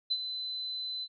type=tone with ADSR envelope; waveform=sine; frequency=4030 Hz; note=B7; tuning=34 cents sharp; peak=-25 dBFS; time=0.1-1.08 s; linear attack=15 ms; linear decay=53 ms; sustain=-9 dB; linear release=51 ms; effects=none